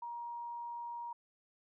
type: tone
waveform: sine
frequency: 946 Hz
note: A#5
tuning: 25 cents sharp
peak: -40 dBFS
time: 0.02-1.13 s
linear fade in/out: 5 ms
effects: none